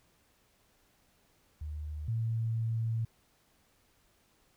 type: tone pair in turn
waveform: sine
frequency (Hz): 75.7 / 113.42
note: D#2 / A#2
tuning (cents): -47 / -47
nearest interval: perfect fifth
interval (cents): 700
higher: second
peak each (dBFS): -36 / -29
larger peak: second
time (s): 1.61-2.08 / 2.08-3.05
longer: second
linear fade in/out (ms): 5
effects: pink hiss -69 dBFS RMS until 4.56 s